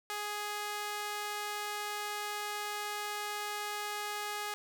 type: tone with high-pass filter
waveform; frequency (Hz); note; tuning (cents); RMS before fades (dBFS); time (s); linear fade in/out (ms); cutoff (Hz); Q
sawtooth; 416.1; G#4; +3; -38; 0.1-4.54; 0; 890; 0.83
effects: none